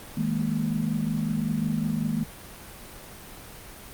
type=chord; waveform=sine; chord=D# suspended fourth; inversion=none; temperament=equal with one note detuned; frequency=158.74 / 207.7 / 233.1 Hz; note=D#3 / G#3 / A#3; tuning=+35 / 0 / 0 cents; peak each=-28 dBFS; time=0.17-2.24 s; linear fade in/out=5 ms; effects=pink hiss -43 dBFS RMS until 3.93 s + Opus 32 kbps